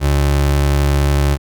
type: tone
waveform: 30% pulse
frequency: 71 Hz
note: C#2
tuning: 42 cents sharp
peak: -9 dBFS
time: 0-1.38 s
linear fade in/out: 50 ms
effects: none